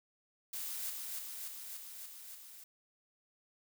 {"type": "noise with echo", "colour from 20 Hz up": "blue", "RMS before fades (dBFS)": -41, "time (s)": [0.53, 0.9], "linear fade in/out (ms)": 5, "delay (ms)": 290, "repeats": 6, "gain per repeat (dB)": -2, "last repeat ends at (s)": 2.64, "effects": []}